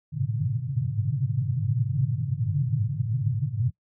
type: band-pass noise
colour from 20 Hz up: pink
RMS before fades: -26 dBFS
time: 0.12-3.71 s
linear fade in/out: 20 ms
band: 100 to 150 Hz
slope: 96 dB/octave
effects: noise-tail reverb RT60 0.1 s tail -23 dB re dry